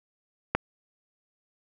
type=click; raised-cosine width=0.5 ms; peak=-7 dBFS; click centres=0.55 s; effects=none